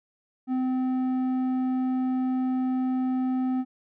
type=tone with low-pass filter; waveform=square; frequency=257 Hz; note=C4; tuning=31 cents flat; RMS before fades=-26 dBFS; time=0.47-3.65 s; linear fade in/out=50 ms; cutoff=720 Hz; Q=0.61; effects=none